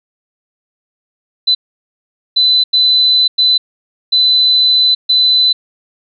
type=tone bursts at uneven times; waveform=sine; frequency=4013 Hz; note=B7; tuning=27 cents sharp; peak=-7 dBFS; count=6; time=1.47-1.55 / 2.36-2.64 / 2.73-3.28 / 3.38-3.58 / 4.12-4.95 / 5.09-5.53 s; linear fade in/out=10 ms; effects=none